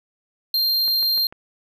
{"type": "tone", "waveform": "square", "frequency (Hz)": 4186, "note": "C8", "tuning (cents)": 0, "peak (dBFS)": -18, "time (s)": [0.54, 1.27], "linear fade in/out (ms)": 2}
{"type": "click train", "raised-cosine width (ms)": 0.5, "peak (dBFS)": -25, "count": 4, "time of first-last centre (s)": [0.88, 1.325], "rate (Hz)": 6.74}
{"effects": []}